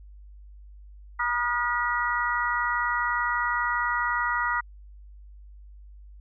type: tone cluster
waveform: sine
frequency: 961 / 1229 / 1434 / 1932 Hz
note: B5 / D#6 / F6 / B6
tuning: -48 / -22 / +45 / -39 cents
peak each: -29 dBFS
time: 1.19-4.61 s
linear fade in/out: 10 ms
effects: added 50 Hz sine -44 dBFS peak until 6.2 s